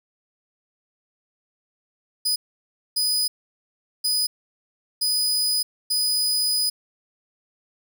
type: tone bursts at uneven times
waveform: sawtooth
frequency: 4978 Hz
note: D#8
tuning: in tune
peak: -17 dBFS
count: 5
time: 2.25-2.36 / 2.96-3.28 / 4.04-4.27 / 5.01-5.63 / 5.9-6.7 s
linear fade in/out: 10 ms
effects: none